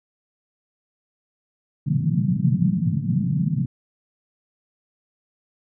white band-pass noise, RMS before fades -21 dBFS, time 1.86-3.66 s, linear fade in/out 10 ms, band 120 to 200 Hz, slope 48 dB/octave, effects none

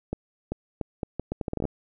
accelerating click train, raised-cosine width 2 ms, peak -15 dBFS, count 14, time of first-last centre 0.13-1.653 s, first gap 390 ms, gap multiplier 0.75, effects none

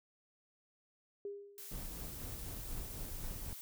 sine tone with exponential decay, 403.8 Hz, G#4, 49 cents flat, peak -38 dBFS, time 1.25-1.85 s, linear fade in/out 2 ms, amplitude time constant 130 ms
blue noise, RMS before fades -49 dBFS, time 1.58-3.61 s, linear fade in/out 0 ms
brown noise with tremolo, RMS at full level -43 dBFS, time 1.71-3.53 s, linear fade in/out 2 ms, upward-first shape sine, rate 4 Hz, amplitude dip 40%
effects none

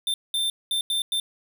square tone bursts at uneven times, 3577 Hz, A7, 28 cents sharp, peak -23 dBFS, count 5, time 0.07-0.14 / 0.34-0.5 / 0.71-0.81 / 0.9-1.02 / 1.12-1.2 s, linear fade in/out 2 ms, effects none

